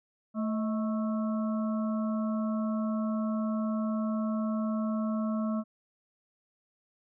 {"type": "harmonic tone with a mistuned harmonic", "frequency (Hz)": 220, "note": "A3", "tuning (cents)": 0, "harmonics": [1, 3, 5, 6], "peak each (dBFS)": [-28, -38, -42, -44], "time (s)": [0.34, 5.64], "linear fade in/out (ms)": 50, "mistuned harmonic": 3, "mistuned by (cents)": -64, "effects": []}